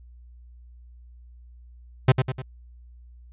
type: tone with echo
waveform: 45% pulse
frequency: 129.6 Hz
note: C3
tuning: 16 cents flat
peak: -12 dBFS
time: 2.08-2.12 s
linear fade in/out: 5 ms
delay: 100 ms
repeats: 3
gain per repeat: -6 dB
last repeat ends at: 2.42 s
effects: added 60 Hz sine -45 dBFS peak until 3.32 s + resampled to 8000 Hz